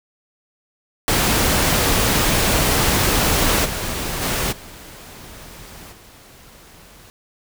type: noise with level steps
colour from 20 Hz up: pink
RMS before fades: -17 / -25 / -21 / -39 / -45 dBFS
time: 1.08-7.1 s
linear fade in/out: 0 ms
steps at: 3.64 / 4.21 / 4.51 / 5.91 s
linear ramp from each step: 20 ms
effects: none